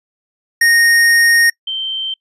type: tone pair in turn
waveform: square / sine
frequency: 1856 / 3121 Hz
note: A#6 / G7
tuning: -8 / -8 cents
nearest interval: major sixth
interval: 900 cents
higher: second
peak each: -9 / -18 dBFS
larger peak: first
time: 0.61-1.5 / 1.67-2.14 s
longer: first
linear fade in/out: 5 ms
effects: noise-tail reverb RT60 0.1 s tail -25 dB re dry + resampled to 32000 Hz